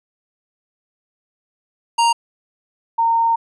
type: tone pair in turn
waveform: square / sine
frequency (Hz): 932.3 / 918.4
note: A#5 / A#5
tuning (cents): 0 / -26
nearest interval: unison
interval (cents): 26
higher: first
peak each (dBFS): -13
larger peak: neither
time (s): 1.98-2.13 / 2.98-3.36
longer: second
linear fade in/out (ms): 10
effects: resampled to 24000 Hz